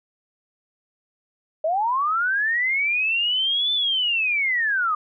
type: linear two-way sweep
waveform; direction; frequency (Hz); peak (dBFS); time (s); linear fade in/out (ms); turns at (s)
sine; up then down; 605 to 3539 to 1195; -19; 1.64-4.95; 5; 3.73
effects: none